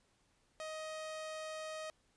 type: tone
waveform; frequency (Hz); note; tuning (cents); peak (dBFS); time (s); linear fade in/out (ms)
sawtooth; 627; D#5; +13; -38; 0.6-1.9; 0
effects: pink hiss -74 dBFS RMS until 2.16 s + resampled to 22050 Hz